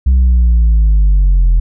sine linear sweep, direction down, 65.41 to 41.17 Hz, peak -3 dBFS, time 0.06-1.6 s, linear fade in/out 10 ms, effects tanh soft clip ceiling -5 dBFS

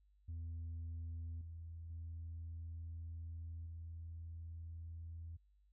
sine tone with level steps, 82.8 Hz, E2, 8 cents sharp, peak -40 / -46 / -43 / -45 dBFS, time 0.28-5.37 s, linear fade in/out 10 ms, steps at 1.41 / 1.9 / 3.66 s, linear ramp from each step 2 ms, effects tanh soft clip ceiling -41 dBFS + added 50 Hz sine -68 dBFS peak until 5.72 s

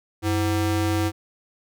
square ring-modulated tone, 210.5 Hz, G#3, 24 cents sharp, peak -18 dBFS, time 0.22-1.12 s, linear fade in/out 50 ms, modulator 117 Hz, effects none

